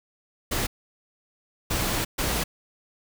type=noise bursts at uneven times; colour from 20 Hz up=pink; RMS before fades=-26 dBFS; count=3; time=0.51-0.67 / 1.7-2.05 / 2.18-2.44 s; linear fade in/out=10 ms; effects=none